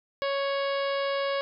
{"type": "harmonic tone with a mistuned harmonic", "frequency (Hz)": 554.4, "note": "C#5", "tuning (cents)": 0, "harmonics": [1, 2, 3, 4, 5, 6, 7, 8, 9], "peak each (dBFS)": [-27, -33, -37, -39, -41, -43, -44, -45, -46], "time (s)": [0.22, 1.41], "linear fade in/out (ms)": 0, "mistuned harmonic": 5, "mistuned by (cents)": 40, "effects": []}